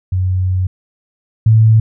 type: tone pair in turn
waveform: sine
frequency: 92.5 / 110.77 Hz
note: F#2 / A2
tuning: 0 / +12 cents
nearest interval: minor third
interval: 312 cents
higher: second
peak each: -12 / -5 dBFS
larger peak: second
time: 0.12-0.67 / 1.46-1.8 s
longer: first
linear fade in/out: 5 ms
effects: none